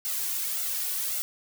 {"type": "noise with flanger", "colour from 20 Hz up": "blue", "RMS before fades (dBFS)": -30, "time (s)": [0.05, 1.22], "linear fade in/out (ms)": 0, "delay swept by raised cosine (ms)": [1.4, 2.8], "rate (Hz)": 1.8, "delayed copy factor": 0.7, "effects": []}